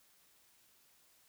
silence, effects white hiss -68 dBFS RMS until 1.28 s

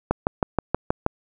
click train, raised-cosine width 1 ms, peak -5 dBFS, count 7, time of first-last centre 0.11-1.064 s, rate 6.29 Hz, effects none

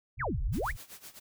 pink low-pass noise, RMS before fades -38 dBFS, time 0.17-0.77 s, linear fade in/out 20 ms, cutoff 130 Hz, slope 96 dB/octave
sine exponential two-way sweep, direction down then up, 2489 to 32 to 2489 Hz, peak -30 dBFS, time 0.19-0.72 s, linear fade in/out 20 ms, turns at 0.43 s
white noise with tremolo, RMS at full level -46 dBFS, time 0.52-1.2 s, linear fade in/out 20 ms, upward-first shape sine, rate 7.8 Hz, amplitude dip 85%
effects none

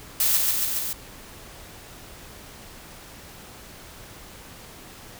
blue noise with echo, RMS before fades -21 dBFS, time 0.2-0.37 s, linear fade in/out 2 ms, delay 140 ms, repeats 4, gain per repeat -2 dB, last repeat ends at 0.93 s, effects pink hiss -44 dBFS RMS until 5.19 s

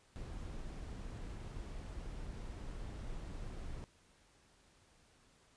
brown noise, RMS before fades -45 dBFS, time 0.16-3.84 s, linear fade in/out 0 ms, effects pink hiss -68 dBFS RMS until 5.56 s + resampled to 22050 Hz

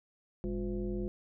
sine tone with frequency modulation, 200.5 Hz, G3, 39 cents sharp, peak -32 dBFS, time 0.44-1.08 s, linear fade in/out 0 ms, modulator 155 Hz, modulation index 1.4, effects none

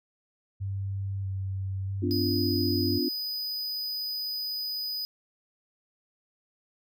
sine tone with vibrato, 96.9 Hz, G2, 20 cents flat, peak -29 dBFS, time 0.6-2.99 s, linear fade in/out 20 ms, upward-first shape square, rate 0.78 Hz, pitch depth 16 cents each way
sine chord, B diminished, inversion none, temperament equal with one note detuned, 253 / 293.7 / 349.2 Hz, B3 / D4 / F4, +42 / 0 / 0 cents, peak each -30 dBFS, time 2.02-3.09 s, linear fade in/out 10 ms
square tone, 4978 Hz, D#8, in tune, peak -31 dBFS, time 2.11-5.05 s, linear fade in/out 0 ms
effects none

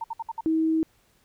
sine tone bursts, 910 Hz, A#5, 42 cents flat, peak -28 dBFS, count 5, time 0.01-0.409 s, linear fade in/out 5 ms, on 31 ms, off 61 ms
sine tone, 320.2 Hz, D#4, 50 cents sharp, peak -20 dBFS, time 0.46-0.83 s, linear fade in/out 0 ms
effects pink hiss -64 dBFS RMS until 1.24 s

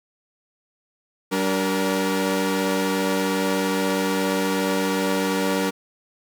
sawtooth tone cluster, 191.5 / 288.5 / 471.2 Hz, G3 / D4 / A#4, -40 / -31 / +19 cents, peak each -21 dBFS, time 1.31-5.71 s, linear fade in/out 20 ms, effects none

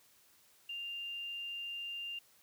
sine tone, 2794 Hz, F7, in tune, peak -39 dBFS, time 0.69-2.19 s, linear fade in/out 5 ms, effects white hiss -66 dBFS RMS until 2.42 s + high-pass 60 Hz 12 dB/octave

